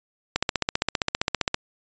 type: click train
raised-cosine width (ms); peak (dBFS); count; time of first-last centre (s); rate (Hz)
0.2; -4; 19; 0.36-1.544; 15.2
effects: resampled to 16000 Hz